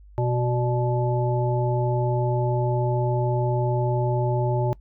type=harmonic tone with a mistuned harmonic; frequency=123.47 Hz; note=B2; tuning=in tune; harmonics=1 / 3 / 5 / 7; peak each=-22 / -27 / -29 / -30 dBFS; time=0.18-4.73 s; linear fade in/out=0 ms; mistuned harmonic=5; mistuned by=-54 cents; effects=noise-tail reverb RT60 0.1 s tail -22 dB re dry + added 50 Hz sine -45 dBFS peak until 4.8 s